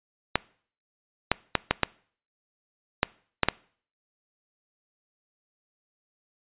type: clicks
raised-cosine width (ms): 0.3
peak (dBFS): -3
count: 8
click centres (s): 0.356 / 1.316 / 1.553 / 1.71 / 1.833 / 3.031 / 3.433 / 3.486
effects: noise-tail reverb RT60 0.5 s tail -23 dB re dry + resampled to 8000 Hz